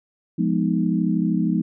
sine chord, F half-diminished seventh, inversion none, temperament equal, 174.61 / 207.7 / 246.9 / 311.1 Hz, F3 / Ab3 / Cb4 / Eb4, 0 / 0 / 0 / 0 cents, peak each -22 / -23 / -25 / -25 dBFS, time 0.38-1.62 s, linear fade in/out 10 ms, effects none

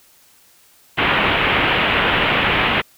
white low-pass noise, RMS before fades -17 dBFS, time 0.97-2.82 s, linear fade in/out 20 ms, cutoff 3100 Hz, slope 48 dB/octave, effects white hiss -52 dBFS RMS until 2.97 s

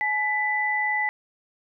sine tone pair together, 848.7 / 1989 Hz, G#5 / B6, +37 / +12 cents, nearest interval octave + minor third, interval 1475 cents, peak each -27 / -23 dBFS, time 0.01-1.09 s, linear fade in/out 0 ms, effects none

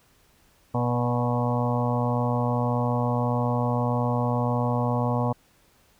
harmonic tone with a mistuned harmonic, 121.7 Hz, B2, 25 cents flat, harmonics 1 / 2 / 4 / 5 / 6 / 7 / 8 / 9, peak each -25 / -28 / -31 / -32 / -33 / -33 / -34 / -35 dBFS, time 0.74-5.33 s, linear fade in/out 10 ms, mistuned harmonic 5, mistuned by -20 cents, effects pink hiss -61 dBFS RMS until 5.99 s

